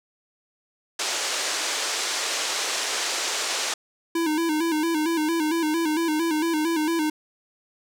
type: band-pass noise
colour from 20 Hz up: white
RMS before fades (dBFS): -27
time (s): 0.99-3.74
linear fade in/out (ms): 5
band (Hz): 350 to 7400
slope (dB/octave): 24
type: tone with vibrato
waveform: square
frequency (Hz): 320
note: D#4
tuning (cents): +49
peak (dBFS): -22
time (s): 4.15-7.1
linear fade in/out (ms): 5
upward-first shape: square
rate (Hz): 4.4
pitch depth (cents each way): 74
effects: none